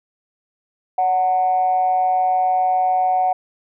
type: tone with amplitude modulation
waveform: sine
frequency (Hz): 740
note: F#5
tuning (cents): 0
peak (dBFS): -11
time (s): 0.98-3.33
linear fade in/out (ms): 5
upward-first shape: sine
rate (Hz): 173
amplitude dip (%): 60
effects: tanh soft clip ceiling -8 dBFS